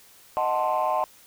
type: chord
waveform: sine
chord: D# diminished seventh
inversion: none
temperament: equal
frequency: 622.3 / 740 / 880 / 1046.5 Hz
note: D#5 / F#5 / A5 / C6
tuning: 0 / 0 / 0 / 0 cents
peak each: -26 dBFS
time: 0.37-1.04 s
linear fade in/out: 0 ms
effects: tanh soft clip ceiling -16 dBFS + white hiss -53 dBFS RMS until 1.26 s